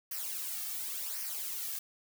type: noise with flanger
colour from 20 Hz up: blue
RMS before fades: -38 dBFS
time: 0.11-1.79 s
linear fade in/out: 5 ms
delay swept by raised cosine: 0.26 to 2.06 ms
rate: 0.91 Hz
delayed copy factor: -0.65
effects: none